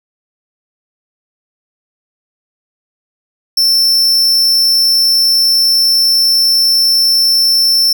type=tone; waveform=45% pulse; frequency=5370 Hz; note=E8; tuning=31 cents sharp; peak=-8 dBFS; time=3.57-7.93 s; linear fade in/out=5 ms; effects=none